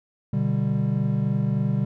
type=chord; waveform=triangle; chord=G major; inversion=first; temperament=equal; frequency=123.47 / 146.83 / 196 Hz; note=B2 / D3 / G3; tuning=0 / 0 / 0 cents; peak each=-23 dBFS; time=0.33-1.85 s; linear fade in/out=5 ms; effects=none